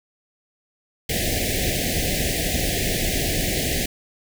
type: band-stop noise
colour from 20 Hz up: pink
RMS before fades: -23 dBFS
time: 1.09-3.86 s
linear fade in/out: 5 ms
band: 750 to 1700 Hz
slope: 96 dB/octave
effects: none